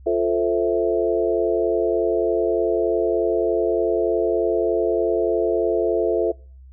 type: chord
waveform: sine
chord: F major seventh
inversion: none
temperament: equal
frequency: 349.2 / 440 / 523.3 / 659.3 Hz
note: F4 / A4 / C5 / E5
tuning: 0 / 0 / 0 / 0 cents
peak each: -22 / -21 / -26 / -23 dBFS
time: 0.06-6.32 s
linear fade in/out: 10 ms
effects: noise-tail reverb RT60 0.4 s tail -24 dB re dry + added 65 Hz sine -41 dBFS peak until 6.72 s